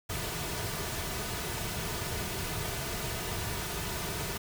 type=noise with comb filter; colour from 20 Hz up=pink; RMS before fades=-35 dBFS; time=0.09-4.38 s; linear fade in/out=10 ms; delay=3.7 ms; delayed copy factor=-0.55; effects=none